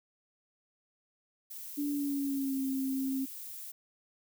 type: noise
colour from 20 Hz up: violet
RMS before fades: -44 dBFS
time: 1.5-3.72 s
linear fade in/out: 10 ms
type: tone with pitch glide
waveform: sine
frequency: 288.7 to 266.3 Hz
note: D4 to C4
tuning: -30 to +31 cents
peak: -30 dBFS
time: 1.77-3.26 s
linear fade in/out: 20 ms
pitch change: -139 cents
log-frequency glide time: 1.89-2.62 s
effects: none